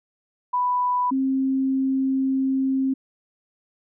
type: tone pair in turn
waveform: sine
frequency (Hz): 990 / 266.2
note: B5 / C4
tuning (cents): +4 / +30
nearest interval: octave + major seventh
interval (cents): 2274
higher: first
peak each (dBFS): -19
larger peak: neither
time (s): 0.53-1.11 / 1.11-2.94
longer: second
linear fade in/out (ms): 10
effects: none